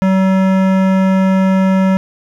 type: tone with hard clipping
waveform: sine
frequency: 190 Hz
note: F#3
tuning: 46 cents sharp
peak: -11 dBFS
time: 0.02-1.97 s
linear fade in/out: 0 ms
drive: 17 dB
effects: none